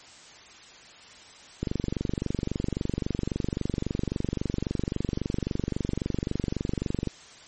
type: click train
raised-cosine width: 3 ms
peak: -14 dBFS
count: 130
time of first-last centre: 1.63-7.073 s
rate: 23.7 Hz
effects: white hiss -49 dBFS RMS until 7.47 s + MP3 32 kbps